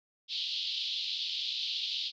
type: band-pass noise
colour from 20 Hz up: pink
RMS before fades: -35 dBFS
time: 0.28-2.12 s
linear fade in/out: 50 ms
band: 3100 to 4500 Hz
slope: 48 dB/octave
effects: none